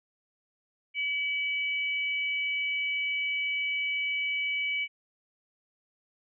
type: tone pair together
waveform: sine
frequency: 2286 / 2960 Hz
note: D7 / F#7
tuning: -47 / 0 cents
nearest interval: major third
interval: 447 cents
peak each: -28 / -35 dBFS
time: 0.94-4.88 s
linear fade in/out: 50 ms
effects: none